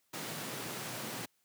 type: high-pass noise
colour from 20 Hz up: pink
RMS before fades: -41 dBFS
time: 0.13-1.26 s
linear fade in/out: 10 ms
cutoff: 110 Hz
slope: 96 dB/octave
effects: white hiss -75 dBFS RMS until 1.44 s + high-pass 60 Hz 12 dB/octave